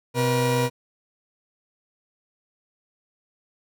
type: tone pair together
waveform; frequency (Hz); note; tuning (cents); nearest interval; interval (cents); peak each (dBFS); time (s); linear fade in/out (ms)
30% pulse; 127.22 / 480.8; C3 / B4; -48 / -46; octave + major seventh; 2302; -20; 0.14-0.7; 50
effects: none